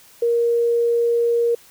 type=tone; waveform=sine; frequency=470 Hz; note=A#4; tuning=14 cents sharp; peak=-15 dBFS; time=0.22-1.55 s; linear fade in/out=5 ms; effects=white hiss -49 dBFS RMS until 1.7 s